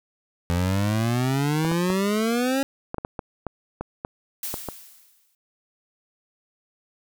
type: exponential sweep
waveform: 25% pulse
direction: up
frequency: 84.8 to 277.2 Hz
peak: -17 dBFS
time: 0.5-2.63 s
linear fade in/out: 0 ms
type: clicks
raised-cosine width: 1 ms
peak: -15 dBFS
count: 12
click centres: 1.649 / 1.716 / 1.902 / 2.944 / 2.983 / 3.049 / 3.192 / 3.467 / 3.81 / 4.049 / 4.541 / 4.687 s
type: noise with exponential decay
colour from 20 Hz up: blue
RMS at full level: -29 dBFS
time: 4.43-5.35 s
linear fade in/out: 2 ms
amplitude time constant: 200 ms
effects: none